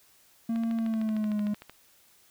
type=tone with pitch glide; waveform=triangle; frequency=228.3 to 208.1 Hz; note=A#3 to G#3; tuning=-36 to +4 cents; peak=-24 dBFS; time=0.49-1.54 s; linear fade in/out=5 ms; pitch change=-160 cents; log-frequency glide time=0.74-1.42 s
type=click train; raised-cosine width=0.3 ms; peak=-28 dBFS; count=16; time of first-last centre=0.56-1.696 s; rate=13.2 Hz
effects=white hiss -61 dBFS RMS until 2.3 s